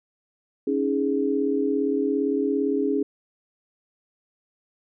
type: chord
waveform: sine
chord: C# suspended second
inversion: none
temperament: equal with one note detuned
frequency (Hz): 277.2 / 314.7 / 415.3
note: C#4 / D#4 / G#4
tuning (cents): 0 / +20 / 0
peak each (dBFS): -24 / -28 / -24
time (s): 0.67-3.03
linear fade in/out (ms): 5
effects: none